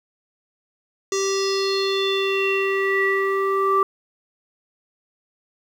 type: tone with low-pass filter sweep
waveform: square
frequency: 390 Hz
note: G4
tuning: 9 cents flat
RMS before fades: -21 dBFS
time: 1.12-3.83 s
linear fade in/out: 2 ms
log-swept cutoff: 6400 to 1200 Hz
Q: 6.1
effects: 8-bit